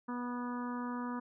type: harmonic tone with a mistuned harmonic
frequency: 244.3 Hz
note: B3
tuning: 19 cents flat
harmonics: 1 / 2 / 3 / 4 / 5 / 6 / 7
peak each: -37 / -48 / -53 / -43 / -46 / -51 / -55 dBFS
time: 0.08-1.2 s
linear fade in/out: 10 ms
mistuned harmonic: 6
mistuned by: +16 cents
effects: none